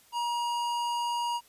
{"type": "tone with tanh clipping", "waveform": "sine", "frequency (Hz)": 951, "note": "A#5", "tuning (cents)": 34, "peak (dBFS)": -30, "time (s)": [0.12, 1.41], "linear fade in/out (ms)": 50, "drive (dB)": 18, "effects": ["white hiss -60 dBFS RMS until 1.48 s", "resampled to 32000 Hz"]}